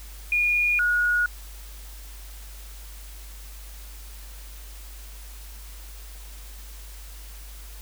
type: tone pair in turn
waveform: sine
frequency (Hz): 2436 / 1448.5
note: D#7 / F#6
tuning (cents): -37 / -37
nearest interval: major sixth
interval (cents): 900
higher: first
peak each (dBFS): -19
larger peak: neither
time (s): 0.32-0.79 / 0.79-1.26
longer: neither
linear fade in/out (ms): 2
effects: added 50 Hz sine -39 dBFS peak until 7.81 s + white hiss -47 dBFS RMS until 7.81 s